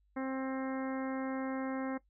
harmonic tone, 264.6 Hz, C4, 20 cents sharp, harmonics 1 / 2 / 3 / 4 / 5 / 6 / 7 / 8, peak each -35 / -41 / -45 / -47 / -49 / -51 / -52 / -53 dBFS, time 0.16-1.98 s, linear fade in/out 10 ms, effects noise-tail reverb RT60 0.1 s tail -17 dB re dry + added 50 Hz sine -68 dBFS peak until 2.09 s

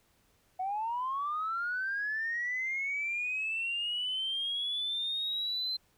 sine linear sweep, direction up, 729 to 4107 Hz, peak -30 dBFS, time 0.59-5.77 s, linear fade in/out 10 ms, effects tanh soft clip ceiling -26 dBFS + pink hiss -69 dBFS RMS until 5.97 s

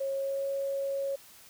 sine tone with pitch glide, 545 to 551 Hz, C#5 to C#5, -29 to -11 cents, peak -29 dBFS, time 0-1.16 s, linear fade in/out 10 ms, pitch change +18 cents, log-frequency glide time 0.14-0.45 s, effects white hiss -54 dBFS RMS until 1.49 s

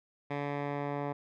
10% pulse tone with low-pass filter sweep, 143.6 Hz, D3, 39 cents flat, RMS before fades -35 dBFS, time 0.3-1.13 s, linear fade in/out 10 ms, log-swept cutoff 2200 to 1300 Hz, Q 1.2, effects none

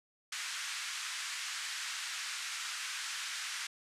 pink band-pass noise, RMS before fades -40 dBFS, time 0.32-3.67 s, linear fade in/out 5 ms, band 1400 to 8500 Hz, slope 24 dB/octave, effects resampled to 32000 Hz

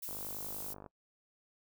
violet noise, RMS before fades -42 dBFS, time 0.02-0.74 s, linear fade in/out 10 ms
click train, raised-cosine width 1 ms, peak -34 dBFS, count 40, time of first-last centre 0.09-0.862 s, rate 50.5 Hz
effects noise-tail reverb RT60 0.1 s tail -22 dB re dry

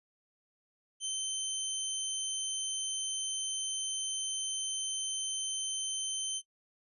20% pulse tone, 3090 Hz, G7, 26 cents flat, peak -28 dBFS, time 1-6.42 s, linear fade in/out 50 ms, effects noise-tail reverb RT60 0.1 s tail -18 dB re dry + resampled to 24000 Hz

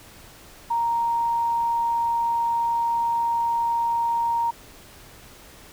sine tone, 932.3 Hz, A#5, in tune, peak -20 dBFS, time 0.7-4.51 s, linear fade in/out 10 ms, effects pink hiss -47 dBFS RMS until 5.72 s

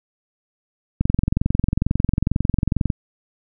click train, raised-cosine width 5 ms, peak -5 dBFS, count 43, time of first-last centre 1.01-2.902 s, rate 22.2 Hz, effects none

